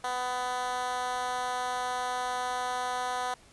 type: tone with high-pass filter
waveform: 10% pulse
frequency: 249.8 Hz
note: B3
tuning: 20 cents sharp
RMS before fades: -32 dBFS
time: 0.04-3.34 s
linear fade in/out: 2 ms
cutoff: 730 Hz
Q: 1.9
effects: pink hiss -57 dBFS RMS until 3.52 s + resampled to 24000 Hz